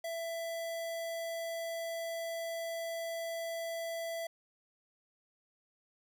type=tone; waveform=square; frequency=665 Hz; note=E5; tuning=15 cents sharp; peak=-37 dBFS; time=0.04-4.27 s; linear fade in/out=5 ms; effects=none